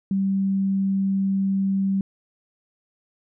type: tone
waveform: sine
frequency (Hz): 194.3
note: G3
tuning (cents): -15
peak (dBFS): -19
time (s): 0.11-2.01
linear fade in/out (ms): 2
effects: none